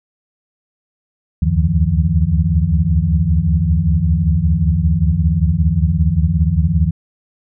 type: tone cluster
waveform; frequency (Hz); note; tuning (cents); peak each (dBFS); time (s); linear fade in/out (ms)
sine; 73.4 / 78.6 / 90.8 / 154.4 / 171.6; D2 / D#2 / F#2 / D#3 / F3; 0 / +18 / -32 / -13 / -30; -18; 1.42-6.91; 5
effects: none